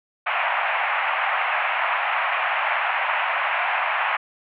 pink band-pass noise, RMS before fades -23 dBFS, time 0.26-4.17 s, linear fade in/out 10 ms, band 680 to 2700 Hz, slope 48 dB/octave, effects none

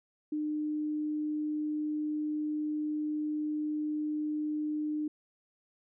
sine tone, 302.7 Hz, D#4, 48 cents flat, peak -30 dBFS, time 0.32-5.08 s, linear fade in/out 5 ms, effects none

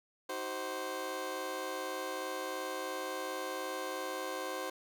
20% pulse chord, C diminished, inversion first, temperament just, 314 / 376.7 / 523.3 Hz, Eb4 / Gb4 / C5, +16 / +31 / 0 cents, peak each -40 / -37 / -34 dBFS, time 0.29-4.7 s, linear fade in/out 5 ms, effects none

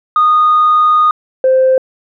sine tone pair in turn, 1233 / 521.4 Hz, D#6 / C5, -16 / -6 cents, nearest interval octave + minor third, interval 1490 cents, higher first, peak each -5 dBFS, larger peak neither, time 0.16-1.11 / 1.44-1.78 s, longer first, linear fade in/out 2 ms, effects tanh soft clip ceiling -3 dBFS

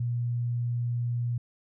sine tone, 120 Hz, B2, 49 cents flat, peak -26 dBFS, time 0-1.38 s, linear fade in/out 5 ms, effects none

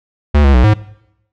square tone with pitch steps, 73.4 / 69 / 61.8 / 106.6 Hz, D2 / C#2 / B1 / G#2, 0 / -7 / +2 / +46 cents, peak -7 dBFS, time 0.34-0.74 s, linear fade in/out 10 ms, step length 100 ms, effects noise-tail reverb RT60 0.8 s tail -20 dB re dry + low-pass 3000 Hz 12 dB/octave

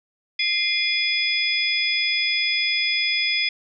sine tone cluster, 2088 / 2425 / 3403 / 5010 Hz, C7 / D#7 / G#7 / D#8, -4 / -45 / +41 / +11 cents, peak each -25 dBFS, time 0.39-3.49 s, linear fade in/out 5 ms, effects none

